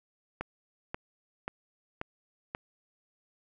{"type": "click train", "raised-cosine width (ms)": 0.5, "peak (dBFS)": -19, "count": 5, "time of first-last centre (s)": [0.41, 2.549], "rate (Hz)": 1.87, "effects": []}